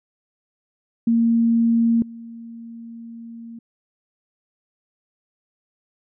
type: tone with level steps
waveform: sine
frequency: 230.9 Hz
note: A#3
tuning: 16 cents flat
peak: -14 / -34 dBFS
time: 1.07-3.59 s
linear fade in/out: 5 ms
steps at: 2.02 s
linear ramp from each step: 2 ms
effects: none